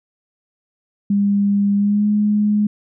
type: tone with pitch glide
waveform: sine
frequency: 201.5 to 209 Hz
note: G3 to G#3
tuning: +48 to +11 cents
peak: -13 dBFS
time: 1.1-2.67 s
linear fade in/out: 5 ms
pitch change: +63 cents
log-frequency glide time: 1.76-2.07 s
effects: none